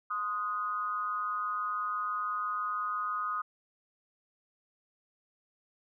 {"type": "tone with amplitude modulation", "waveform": "sine", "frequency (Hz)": 1244, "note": "D#6", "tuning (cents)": -1, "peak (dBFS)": -27, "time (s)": [0.1, 3.42], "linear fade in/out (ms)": 10, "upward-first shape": "sine", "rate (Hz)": 206, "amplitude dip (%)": 75, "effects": []}